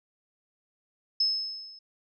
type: tone with level ramp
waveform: sine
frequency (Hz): 5200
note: E8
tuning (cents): -24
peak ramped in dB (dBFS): -20 to -47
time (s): 1.2-1.79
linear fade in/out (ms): 5
effects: none